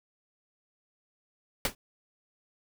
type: noise with exponential decay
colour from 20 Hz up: pink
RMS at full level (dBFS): -23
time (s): 1.65-1.75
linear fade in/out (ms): 2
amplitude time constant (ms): 21
effects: none